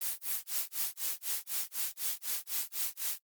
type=noise with tremolo; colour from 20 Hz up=blue; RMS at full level=-32 dBFS; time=0.01-3.19 s; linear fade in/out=5 ms; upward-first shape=sine; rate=4 Hz; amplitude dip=100%; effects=noise-tail reverb RT60 0.1 s tail -23 dB re dry + Opus 32 kbps